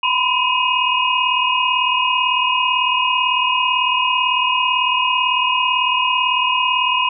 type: tone cluster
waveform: sine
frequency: 986 / 1024 / 2529 / 2855 Hz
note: B5 / C6 / D#7 / F7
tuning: -3 / -38 / +28 / +37 cents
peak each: -20 dBFS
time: 0.03-7.09 s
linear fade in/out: 5 ms
effects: none